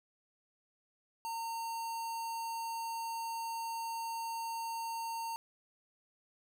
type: tone with notch filter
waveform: square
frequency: 915 Hz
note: A#5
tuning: 32 cents flat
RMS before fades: -39 dBFS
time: 1.25-5.36 s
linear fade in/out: 0 ms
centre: 2300 Hz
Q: 1.7
effects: none